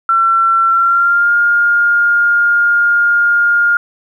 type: tone with pitch glide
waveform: sine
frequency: 1350 to 1413.8 Hz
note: E6 to F6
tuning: +41 to +21 cents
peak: -8 dBFS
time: 0.09-3.77 s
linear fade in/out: 2 ms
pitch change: +80 cents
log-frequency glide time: 0.67-1.33 s
effects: 8-bit